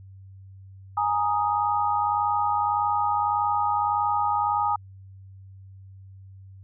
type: chord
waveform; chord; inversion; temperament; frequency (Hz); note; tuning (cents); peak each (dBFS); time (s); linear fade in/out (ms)
sine; Ab suspended second; none; equal; 830.6 / 932.3 / 1244.5; Ab5 / Bb5 / Eb6; 0 / 0 / 0; -24 / -27 / -26; 0.97-4.76; 5
effects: added 96 Hz sine -43 dBFS peak until 6.63 s